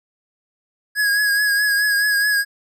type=tone with vibrato; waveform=square; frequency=1661.2 Hz; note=G#6; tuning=in tune; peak=-16 dBFS; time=0.95-2.45 s; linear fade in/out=50 ms; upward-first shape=triangle; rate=4.7 Hz; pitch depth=44 cents each way; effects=none